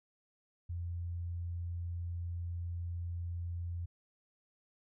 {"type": "tone", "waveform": "sine", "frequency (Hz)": 86.3, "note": "F2", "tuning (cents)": -20, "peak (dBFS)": -36, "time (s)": [0.69, 3.86], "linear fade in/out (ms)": 10, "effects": []}